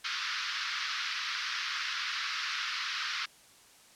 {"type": "band-pass noise", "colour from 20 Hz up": "pink", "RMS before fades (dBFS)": -35, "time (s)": [0.04, 3.26], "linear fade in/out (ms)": 10, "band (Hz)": [1200, 5500], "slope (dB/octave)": 48, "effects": ["white hiss -58 dBFS RMS until 3.95 s", "low-pass 10000 Hz 12 dB/octave"]}